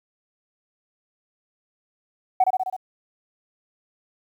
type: tone with echo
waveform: sine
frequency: 749 Hz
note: F#5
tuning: 21 cents sharp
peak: -12 dBFS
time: 2.4-2.44 s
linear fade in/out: 5 ms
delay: 65 ms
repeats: 5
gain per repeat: -3 dB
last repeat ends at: 2.765 s
effects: tanh soft clip ceiling -9 dBFS + 9-bit